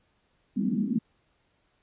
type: band-pass noise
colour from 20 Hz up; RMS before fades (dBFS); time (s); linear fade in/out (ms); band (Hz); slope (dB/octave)
white; -27; 0.56-0.99; 10; 190 to 250; 48
effects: pink hiss -70 dBFS RMS until 1.82 s + resampled to 8000 Hz